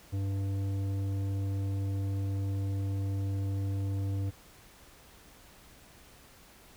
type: tone with tanh clipping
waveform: sine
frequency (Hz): 98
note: G2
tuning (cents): 0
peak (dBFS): -31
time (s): 0.12-4.31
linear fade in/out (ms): 20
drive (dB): 11
effects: added 60 Hz sine -66 dBFS peak until 6.76 s + pink hiss -56 dBFS RMS until 6.76 s